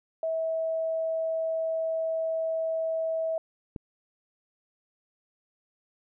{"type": "tone", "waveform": "sine", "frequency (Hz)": 648, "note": "E5", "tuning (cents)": -30, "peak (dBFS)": -26, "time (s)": [0.23, 3.38], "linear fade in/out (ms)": 2}
{"type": "click", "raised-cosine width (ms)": 3, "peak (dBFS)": -23, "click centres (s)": 3.762}
{"effects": []}